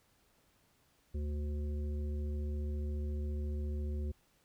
harmonic tone, 73.8 Hz, D2, 9 cents sharp, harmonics 1 / 3 / 5 / 7, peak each -34 / -46 / -48 / -56 dBFS, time 1.14-4.12 s, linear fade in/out 10 ms, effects pink hiss -71 dBFS RMS until 4.44 s

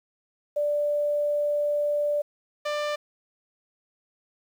sine / sawtooth tone pair in turn, 587.3 / 593.4 Hz, D5 / D5, 0 / +18 cents, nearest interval unison, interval 18 cents, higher second, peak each -22 dBFS, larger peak neither, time 0.56-2.22 / 2.65-2.96 s, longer first, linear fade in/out 10 ms, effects low-pass 5000 Hz 12 dB/octave + 9-bit

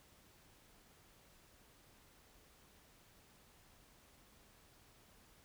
silence, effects pink hiss -66 dBFS RMS until 5.44 s

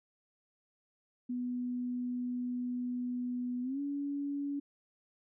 sine tone with pitch glide, 246.9 to 283.6 Hz, B3 to C#4, 0 to +40 cents, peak -33 dBFS, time 1.29-4.6 s, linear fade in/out 10 ms, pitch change +240 cents, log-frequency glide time 3.62-3.8 s, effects none

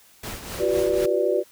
pink noise with tremolo, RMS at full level -32 dBFS, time 0.23-1.06 s, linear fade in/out 5 ms, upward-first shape triangle, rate 4 Hz, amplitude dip 65%
sine chord, G dominant seventh, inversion third, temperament equal with one note detuned, 349.2 / 382.6 / 493.9 / 587.3 Hz, F4 / G4 / B4 / D5, 0 / -42 / 0 / 0 cents, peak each -26 / -23 / -25 / -24 dBFS, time 0.58-1.44 s, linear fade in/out 50 ms
effects white hiss -54 dBFS RMS until 1.51 s

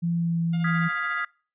sine tone with pitch glide, 170 to 167.27 Hz, F3 to E3, -46 to +26 cents, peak -22 dBFS, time 0.02-0.89 s, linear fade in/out 20 ms, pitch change -28 cents, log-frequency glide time 0.13-0.4 s
5% pulse tone with tremolo, 708 Hz, F5, 23 cents sharp, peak -25 dBFS, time 0.53-1.25 s, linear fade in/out 5 ms, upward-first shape sine, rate 14 Hz, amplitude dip 60%
sine chord, F half-diminished seventh, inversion third, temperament equal, 1244.5 / 1396.9 / 1661.2 / 1975.5 Hz, Eb6 / F6 / Ab6 / Cb7, 0 / 0 / 0 / 0 cents, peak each -31 dBFS, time 0.64-1.25 s, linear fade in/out 5 ms
effects noise-tail reverb RT60 0.4 s tail -25 dB re dry + resampled to 8000 Hz

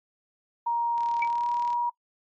sine tone with pitch glide, 940 to 956.4 Hz, A#5 to A#5, +14 to +44 cents, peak -23 dBFS, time 0.66-1.9 s, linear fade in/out 10 ms, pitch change +30 cents, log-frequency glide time 1.29-1.47 s
click train, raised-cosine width 0.2 ms, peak -28 dBFS, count 29, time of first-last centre 0.98-1.731 s, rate 37.3 Hz
sine tone with exponential decay, 2300 Hz, D7, 37 cents flat, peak -22 dBFS, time 1.22-1.29 s, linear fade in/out 5 ms, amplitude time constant 15 ms
effects noise-tail reverb RT60 0.1 s tail -23 dB re dry + MP3 48 kbps

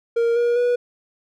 triangle tone with pitch steps, 466.2 / 476.3 / 486.6 Hz, A#4 / A#4 / B4, 0 / +37 / -26 cents, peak -14 dBFS, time 0.16-0.76 s, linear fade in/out 10 ms, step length 200 ms, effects none

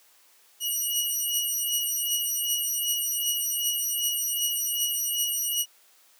10% pulse beating tone pair, 2906 / 2908.6 Hz, F#7 / F#7, -32 / -30 cents, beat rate 2.6 Hz, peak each -20 dBFS, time 0.6-5.66 s, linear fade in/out 50 ms, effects white hiss -59 dBFS RMS until 6.19 s + high-pass 400 Hz 12 dB/octave

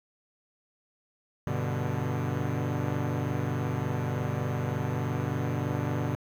sawtooth chord, G major, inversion none, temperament equal, 98 / 123.47 / 146.83 Hz, G2 / B2 / D3, 0 / 0 / 0 cents, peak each -30 / -27 / -28 dBFS, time 1.47-6.15 s, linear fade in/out 0 ms, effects low-pass 2000 Hz 12 dB/octave + 9-bit

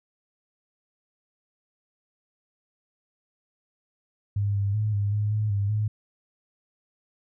sine tone with pitch steps, 101.5 / 100.1 / 107 / 101.6 / 104.7 / 106.9 / 100.6 / 106.6 Hz, G#2 / G2 / A2 / G#2 / G#2 / A2 / G2 / G#2, -39 / +37 / -48 / -38 / +15 / -49 / +45 / +46 cents, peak -22 dBFS, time 4.36-5.88 s, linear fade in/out 5 ms, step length 190 ms, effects none

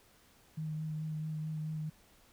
sine tone with vibrato, 155.56 Hz, D#3, in tune, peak -35 dBFS, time 0.57-1.9 s, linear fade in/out 10 ms, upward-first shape sine, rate 4.6 Hz, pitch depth 16 cents each way, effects pink hiss -64 dBFS RMS until 2.32 s

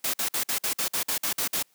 white noise bursts, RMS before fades -27 dBFS, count 11, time 0.04-1.627 s, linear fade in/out 5 ms, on 97 ms, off 52 ms, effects white hiss -65 dBFS RMS until 1.74 s + high-pass 150 Hz 12 dB/octave

